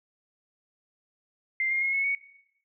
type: tone with pitch steps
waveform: sine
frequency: 2093 / 2126 / 2159 / 2193 / 2228 Hz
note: C7 / C7 / C#7 / C#7 / C#7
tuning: 0 / +27 / -46 / -19 / +8 cents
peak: -24 dBFS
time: 1.6-2.15 s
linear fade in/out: 2 ms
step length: 110 ms
effects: noise-tail reverb RT60 0.8 s tail -19 dB re dry